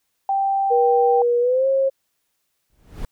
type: tone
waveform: sine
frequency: 784 Hz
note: G5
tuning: in tune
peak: -17 dBFS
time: 0.29-1.22 s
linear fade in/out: 2 ms
type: tone with pitch glide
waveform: sine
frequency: 480 to 538.8 Hz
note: B4 to C#5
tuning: -49 to -49 cents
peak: -15 dBFS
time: 0.7-1.9 s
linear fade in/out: 20 ms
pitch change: +200 cents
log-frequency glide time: 1.4-1.67 s
type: noise with exponential growth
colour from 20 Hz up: brown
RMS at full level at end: -27 dBFS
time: 2.7-3.05 s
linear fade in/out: 1 ms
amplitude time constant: 75 ms
effects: white hiss -72 dBFS RMS until 3.11 s